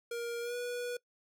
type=tone with pitch glide; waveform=square; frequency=470.7 to 486.7 Hz; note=A#4 to B4; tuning=+17 to -25 cents; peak=-36 dBFS; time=0.11-0.97 s; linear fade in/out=5 ms; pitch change=+58 cents; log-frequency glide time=0.41-0.55 s; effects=noise-tail reverb RT60 0.1 s tail -22 dB re dry